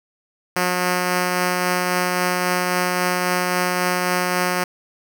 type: tone with tremolo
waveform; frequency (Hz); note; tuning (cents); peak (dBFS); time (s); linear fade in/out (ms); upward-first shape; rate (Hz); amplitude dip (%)
5% pulse; 180; F#3; -47; -6; 0.56-4.64; 5; triangle; 3.7; 25
effects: none